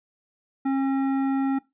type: tone with hard clipping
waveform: triangle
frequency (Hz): 270.5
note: C#4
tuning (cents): -42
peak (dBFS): -23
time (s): 0.65-1.59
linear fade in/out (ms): 10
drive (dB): 15
effects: noise-tail reverb RT60 0.2 s tail -20 dB re dry + resampled to 8000 Hz